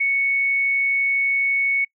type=tone; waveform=sine; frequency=2217 Hz; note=C#7; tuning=in tune; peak=-17 dBFS; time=0-1.85 s; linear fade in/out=10 ms; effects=noise-tail reverb RT60 0.1 s tail -26 dB re dry